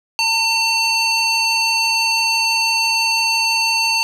square tone with band-pass filter, 903 Hz, A5, 45 cents sharp, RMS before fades -17 dBFS, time 0.19-4.03 s, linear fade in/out 0 ms, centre 3900 Hz, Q 1.9, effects none

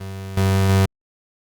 35% pulse tone with level steps, 96.4 Hz, G2, 28 cents flat, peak -27 / -13 / -11 dBFS, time 0-0.86 s, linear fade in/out 10 ms, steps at 0.37 / 0.69 s, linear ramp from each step 5 ms, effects Opus 32 kbps

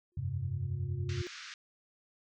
sine tone with exponential growth, 356.2 Hz, F4, 34 cents sharp, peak -38 dBFS, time 0.12-1.27 s, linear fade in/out 0 ms, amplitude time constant 250 ms
sine chord, F suspended second, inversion none, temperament equal with one note detuned, 87.31 / 98 / 132.64 Hz, F2 / G2 / C3, 0 / 0 / +24 cents, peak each -39 / -36 / -36 dBFS, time 0.17-1.22 s, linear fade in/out 5 ms
pink band-pass noise, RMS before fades -47 dBFS, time 1.09-1.54 s, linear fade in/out 2 ms, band 1300 to 6400 Hz, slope 48 dB/octave
effects none

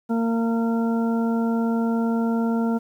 harmonic tone, 229.4 Hz, A#3, 28 cents flat, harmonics 1 / 2 / 3 / 4 / 6, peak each -20 / -29 / -33 / -34 / -37 dBFS, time 0.09-2.79 s, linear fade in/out 20 ms, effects 9-bit

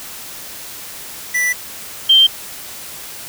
square / sine tone pair in turn, 1975.5 / 3146 Hz, B6 / G7, 0 / +6 cents, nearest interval minor sixth, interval 806 cents, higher second, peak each -15 / -6 dBFS, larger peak second, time 1.34-1.53 / 2.09-2.27 s, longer first, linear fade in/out 10 ms, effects white hiss -32 dBFS RMS until 3.28 s

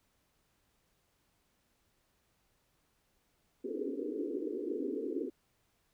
white band-pass noise, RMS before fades -37 dBFS, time 3.64-5.3 s, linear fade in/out 10 ms, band 250 to 470 Hz, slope 96 dB/octave, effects pink hiss -75 dBFS RMS until 5.93 s

